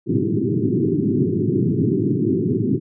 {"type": "band-pass noise", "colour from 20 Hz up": "white", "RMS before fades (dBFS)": -19, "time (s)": [0.06, 2.8], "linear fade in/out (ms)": 50, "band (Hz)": [100, 400], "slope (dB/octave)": 96, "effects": []}